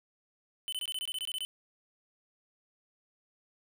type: tone bursts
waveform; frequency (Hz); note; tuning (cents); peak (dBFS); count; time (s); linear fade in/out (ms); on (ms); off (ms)
square; 3031; F#7; +41; -34; 12; 0.68-1.45; 0; 44; 22
effects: none